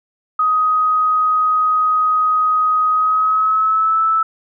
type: tone with pitch glide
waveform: sine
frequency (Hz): 1255 to 1312.8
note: D#6 to E6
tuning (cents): +15 to -8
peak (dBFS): -12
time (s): 0.39-4.23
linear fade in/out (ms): 5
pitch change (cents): +77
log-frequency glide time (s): 2.91-4.01
effects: none